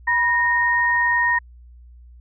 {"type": "tone pair together", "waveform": "sine", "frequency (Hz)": [972, 1854], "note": ["B5", "A#6"], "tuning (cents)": [-28, -10], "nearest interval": "major seventh", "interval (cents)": 1118, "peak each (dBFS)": [-21, -17], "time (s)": [0.07, 1.39], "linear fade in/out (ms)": 10, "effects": ["added 60 Hz sine -42 dBFS peak until 2.2 s"]}